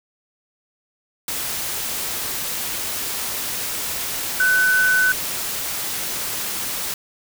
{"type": "tone in noise", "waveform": "sine", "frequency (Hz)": 1505, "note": "F#6", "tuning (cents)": 29, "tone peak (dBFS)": -14, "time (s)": [4.4, 5.12], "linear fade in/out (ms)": 2, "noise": "white", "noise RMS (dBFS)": -26, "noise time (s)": [1.28, 6.94], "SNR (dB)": 9, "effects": []}